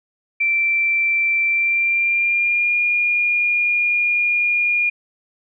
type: tone with pitch glide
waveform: sine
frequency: 2344 to 2424 Hz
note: D7 to D#7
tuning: -4 to -46 cents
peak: -15 dBFS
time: 0.4-4.9 s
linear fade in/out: 10 ms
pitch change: +58 cents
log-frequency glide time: 1.46-2.78 s
effects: none